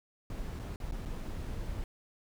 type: noise with dropouts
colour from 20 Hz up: brown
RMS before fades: -38 dBFS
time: 0.3-1.84 s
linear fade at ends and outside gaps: 1 ms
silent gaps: 0.592-0.596 / 0.76-0.801 / 0.912-0.921 / 1.053-1.058 s
effects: none